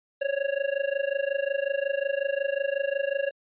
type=tone with amplitude modulation; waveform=square; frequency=554.4 Hz; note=C#5; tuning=in tune; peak=-22 dBFS; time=0.21-3.31 s; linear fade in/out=10 ms; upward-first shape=sine; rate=25.5 Hz; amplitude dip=90%; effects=resampled to 8000 Hz